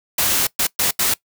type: noise bursts at uneven times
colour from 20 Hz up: white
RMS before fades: -18 dBFS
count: 4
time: 0.18-0.47 / 0.59-0.67 / 0.79-0.91 / 0.99-1.14 s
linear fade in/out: 5 ms
effects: noise-tail reverb RT60 0.1 s tail -21 dB re dry